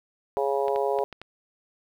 harmonic tone, 138.5 Hz, C#3, 1 cent flat, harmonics 3 / 4 / 5 / 6 / 7, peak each -26 / -28 / -30 / -32 / -33 dBFS, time 0.37-1.04 s, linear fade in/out 0 ms
clicks, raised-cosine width 0.3 ms, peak -23 dBFS, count 5, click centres 0.682 / 0.76 / 0.988 / 1.127 / 1.216 s
effects 9-bit

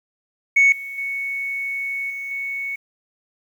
sine tone with level steps, 2217 Hz, C#7, in tune, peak -9 / -29 / -23 / -27 / -24 dBFS, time 0.56-2.76 s, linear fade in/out 10 ms, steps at 0.72 / 0.98 / 2.1 / 2.31 s, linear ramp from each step 2 ms, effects tanh soft clip ceiling -8 dBFS + 8-bit

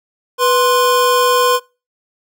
square tone pair together, 492.3 / 1046.5 Hz, B4 / C6, -6 / 0 cents, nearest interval octave + minor second, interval 1306 cents, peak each -14 dBFS, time 0.38-1.6 s, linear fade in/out 50 ms, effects noise-tail reverb RT60 0.3 s tail -24 dB re dry

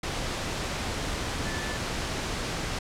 sine tone in noise, 1749 Hz, A6, 11 cents flat, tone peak -38 dBFS, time 1.45-1.77 s, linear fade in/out 5 ms, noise pink, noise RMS -31 dBFS, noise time 0.03-2.79 s, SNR -10 dB, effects low-pass 7000 Hz 12 dB/octave

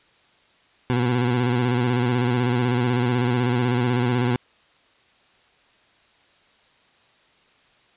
20% pulse tone with vibrato, 122.9 Hz, B2, 8 cents flat, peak -14 dBFS, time 0.9-4.36 s, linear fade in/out 0 ms, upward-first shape square, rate 16 Hz, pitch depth 44 cents each way, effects white hiss -58 dBFS RMS until 7.96 s + resampled to 8000 Hz

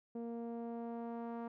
sawtooth tone with low-pass filter sweep, 233.1 Hz, A#3, in tune, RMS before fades -43 dBFS, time 0.15-1.48 s, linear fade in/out 5 ms, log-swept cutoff 510 to 1000 Hz, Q 1.5, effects none

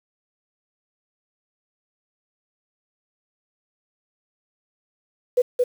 sine tone with echo, 495.2 Hz, B4, 5 cents sharp, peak -13 dBFS, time 5.37-5.42 s, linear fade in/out 10 ms, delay 220 ms, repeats 1, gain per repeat -2 dB, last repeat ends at 5.64 s, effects 7-bit

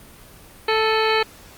harmonic tone with a mistuned harmonic, 440 Hz, A4, in tune, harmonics 1 / 2 / 3 / 4 / 5 / 6 / 7 / 9 / 10, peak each -20 / -23 / -25 / -26 / -27 / -28 / -28 / -30 / -30 dBFS, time 0.68-1.23 s, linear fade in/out 5 ms, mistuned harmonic 6, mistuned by -70 cents, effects pink hiss -45 dBFS RMS until 1.57 s + Opus 32 kbps

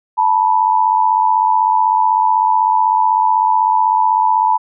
sine tone pair together, 880 / 976 Hz, A5 / B5, 0 / -21 cents, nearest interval major second, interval 179 cents, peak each -13 dBFS, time 0.17-4.58 s, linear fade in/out 20 ms, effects none

